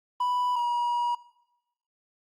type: tone pair in turn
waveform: triangle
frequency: 987.8 / 960.2 Hz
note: B5 / B5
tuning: 0 / -49 cents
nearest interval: unison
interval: 49 cents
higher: first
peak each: -22 dBFS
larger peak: neither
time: 0.2-0.56 / 0.56-1.15 s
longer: second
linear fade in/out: 5 ms
effects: noise-tail reverb RT60 0.9 s tail -19 dB re dry + Opus 24 kbps